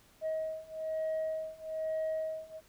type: beating tone pair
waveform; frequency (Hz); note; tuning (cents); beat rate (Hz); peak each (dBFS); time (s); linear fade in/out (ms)
sine; 633 / 634.1; D#5 / D#5; +30 / +33; 1.1; -35 / -34; 0.21-2.61; 50
effects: tanh soft clip ceiling -29 dBFS + pink hiss -63 dBFS RMS until 2.68 s